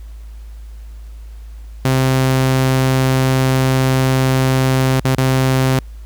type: tone with dropouts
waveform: sawtooth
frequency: 131.2 Hz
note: C3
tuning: 5 cents sharp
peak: -8 dBFS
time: 1.85-5.79 s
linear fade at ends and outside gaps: 2 ms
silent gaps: 5-5.048 / 5.151-5.182 s
effects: added 54 Hz sine -30 dBFS peak until 6.05 s + pink hiss -52 dBFS RMS until 6.05 s